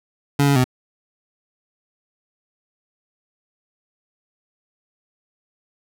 25% pulse tone with pitch steps, 141.9 / 140.8 / 127.2 Hz, C#3 / C#3 / C3, +41 / +27 / -48 cents, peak -10 dBFS, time 0.39-0.642 s, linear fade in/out 5 ms, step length 84 ms, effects none

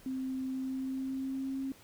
sine tone with pitch glide, 261.6 to 268.5 Hz, C4 to C4, 0 to +45 cents, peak -33 dBFS, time 0.06-1.72 s, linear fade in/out 2 ms, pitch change +45 cents, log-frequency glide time 0.52-1.61 s, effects pink hiss -58 dBFS RMS until 1.83 s

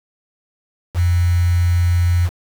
sine tone with quantisation, 87.31 Hz, F2, in tune, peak -12 dBFS, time 0.94-2.3 s, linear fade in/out 50 ms, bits 5, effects none

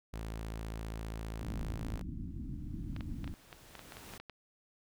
sawtooth tone, 55 Hz, A1, in tune, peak -35 dBFS, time 0.13-2.02 s, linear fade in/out 10 ms
pink low-pass noise, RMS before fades -41 dBFS, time 1.41-3.34 s, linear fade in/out 0 ms, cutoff 320 Hz, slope 96 dB/octave
pink noise with exponential growth, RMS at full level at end -49 dBFS, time 1.46-4.18 s, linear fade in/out 5 ms, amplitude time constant 590 ms
clicks, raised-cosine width 0.3 ms, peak -30 dBFS, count 12, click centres 2.964 / 3.008 / 3.243 / 3.277 / 3.528 / 3.753 / 3.793 / 3.922 / 3.969 / 4.137 / 4.2 / 4.297 s
effects none

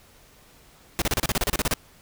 pink noise bursts, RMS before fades -23 dBFS, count 13, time 0.99-1.738 s, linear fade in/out 0 ms, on 28 ms, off 32 ms, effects pink hiss -54 dBFS RMS until 2.01 s

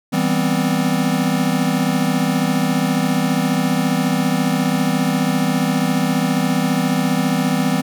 square chord, C major seventh, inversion first, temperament equal with one note detuned, 163.39 / 196 / 246.9 / 261.6 Hz, E3 / G3 / B3 / C4, -15 / 0 / 0 / 0 cents, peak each -22 dBFS, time 0.12-7.82 s, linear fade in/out 20 ms, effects none

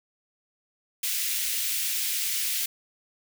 white high-pass noise, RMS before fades -28 dBFS, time 1.03-2.66 s, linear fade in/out 5 ms, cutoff 2000 Hz, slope 24 dB/octave, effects none

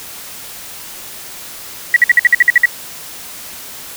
sine tone bursts, 1934 Hz, B6, 37 cents flat, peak -3 dBFS, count 10, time 1.94-2.656 s, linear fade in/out 2 ms, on 23 ms, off 54 ms, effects white hiss -31 dBFS RMS until 3.96 s

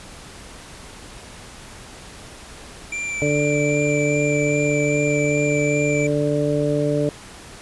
square tone with vibrato, 2349 Hz, D7, in tune, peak -25 dBFS, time 2.92-6.07 s, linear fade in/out 5 ms, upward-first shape sine, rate 2.5 Hz, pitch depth 16 cents each way
harmonic tone, 146.83 Hz, D3, in tune, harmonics 1 / 2 / 3 / 4, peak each -23 / -23 / -23 / -23 dBFS, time 3.22-7.09 s, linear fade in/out 0 ms
effects pink hiss -40 dBFS RMS until 7.61 s + resampled to 24000 Hz

